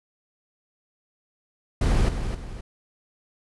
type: noise with echo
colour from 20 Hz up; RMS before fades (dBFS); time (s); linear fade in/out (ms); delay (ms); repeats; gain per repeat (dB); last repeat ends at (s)
brown; -20; 1.81-2.09; 5; 260; 2; -8; 2.61
effects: resampled to 24000 Hz